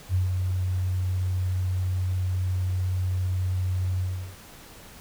sine tone with ADSR envelope, 92.1 Hz, F#2, 7 cents flat, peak -19 dBFS, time 0.09-4.36 s, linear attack 53 ms, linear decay 140 ms, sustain -4 dB, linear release 360 ms, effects pink hiss -47 dBFS RMS until 5 s

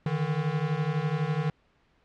square beating tone pair, 146.83 / 158.83 Hz, D3 / D#3, 0 / +36 cents, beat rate 12 Hz, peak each -30 / -29 dBFS, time 0.06-1.5 s, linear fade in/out 2 ms, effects pink hiss -66 dBFS RMS until 2.04 s + low-pass 3000 Hz 12 dB/octave

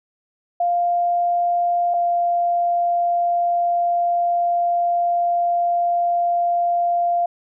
sine tone pair in turn, 698.5 / 695.4 Hz, F5 / F5, 0 / -8 cents, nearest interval unison, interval 8 cents, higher first, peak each -16 dBFS, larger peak neither, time 0.6-1.94 / 1.94-7.26 s, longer second, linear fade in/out 5 ms, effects none

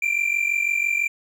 triangle tone pair together, 2344 / 2390 Hz, D7 / D7, -4 / +30 cents, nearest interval unison, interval 34 cents, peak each -21 dBFS, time 0.02-1.08 s, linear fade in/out 5 ms, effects none

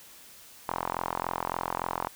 sawtooth tone with band-pass filter, 43.51 Hz, F1, 6 cents flat, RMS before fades -33 dBFS, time 0.68-2.08 s, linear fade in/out 10 ms, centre 970 Hz, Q 3.6, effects white hiss -51 dBFS RMS until 2.15 s

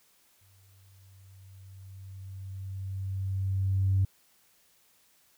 sine tone with exponential growth, 96.1 Hz, G2, 34 cents flat, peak -20 dBFS, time 0.41-4.05 s, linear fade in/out 5 ms, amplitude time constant 790 ms, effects tanh soft clip ceiling -17 dBFS + white hiss -65 dBFS RMS until 5.37 s

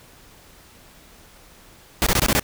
pink noise bursts, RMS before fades -18 dBFS, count 6, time 2.02-2.395 s, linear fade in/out 0 ms, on 45 ms, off 21 ms, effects pink hiss -49 dBFS RMS until 2.43 s

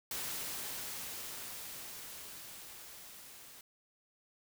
white noise with level ramp, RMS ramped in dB -39 to -54 dBFS, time 0.11-3.61 s, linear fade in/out 2 ms, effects none

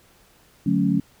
sine chord, D major seventh, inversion none, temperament equal, 146.83 / 185 / 220 / 277.2 Hz, D3 / F#3 / A3 / C#4, 0 / 0 / 0 / 0 cents, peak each -26 / -21 / -24 / -22 dBFS, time 0.66-1 s, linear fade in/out 5 ms, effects pink hiss -56 dBFS RMS until 1.2 s

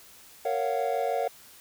triangle chord, Gb major seventh, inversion first, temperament just, 462.5 / 555 / 693.7 / 740 Hz, Bb4 / Db5 / F5 / Gb5, -14 / +2 / -12 / 0 cents, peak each -29 dBFS, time 0.45-1.28 s, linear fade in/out 5 ms, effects white hiss -52 dBFS RMS until 1.6 s

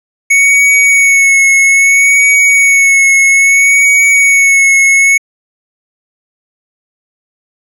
square tone with vibrato, 2217 Hz, C#7, in tune, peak -5 dBFS, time 0.3-5.18 s, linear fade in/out 10 ms, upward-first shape sine, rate 0.61 Hz, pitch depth 27 cents each way, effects low-pass 11000 Hz 12 dB/octave

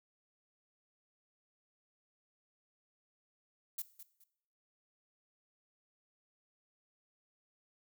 violet noise with echo, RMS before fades -39 dBFS, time 3.78-3.82 s, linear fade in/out 5 ms, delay 210 ms, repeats 2, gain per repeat -12 dB, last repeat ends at 4.24 s, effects noise-tail reverb RT60 0.7 s tail -17 dB re dry

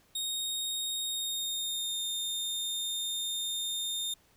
sawtooth tone with pitch glide, 3724 to 3645 Hz, A#7 to A#7, -2 to -40 cents, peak -29 dBFS, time 0.15-4.14 s, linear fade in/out 5 ms, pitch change -38 cents, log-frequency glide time 1.04-2.05 s, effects pink hiss -65 dBFS RMS until 4.36 s

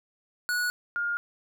square / sine tone pair in turn, 1464 / 1415.8 Hz, F#6 / F6, -19 / +23 cents, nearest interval minor second, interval 58 cents, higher first, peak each -26 dBFS, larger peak neither, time 0.49-0.7 / 0.96-1.17 s, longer neither, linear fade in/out 0 ms, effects none

